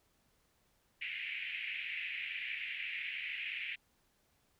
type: band-pass noise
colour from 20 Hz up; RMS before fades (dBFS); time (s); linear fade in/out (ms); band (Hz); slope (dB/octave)
white; -41; 1.01-3.76; 10; 2000 to 2700; 48
effects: pink hiss -74 dBFS RMS until 4.59 s